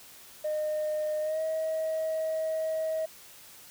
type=tone with pitch glide; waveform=sine; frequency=612 to 635.8 Hz; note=D#5 to D#5; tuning=-29 to +37 cents; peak=-26 dBFS; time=0.44-3.06 s; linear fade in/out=10 ms; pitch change=+66 cents; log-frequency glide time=1.21-1.41 s; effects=tanh soft clip ceiling -25 dBFS + white hiss -51 dBFS RMS until 3.7 s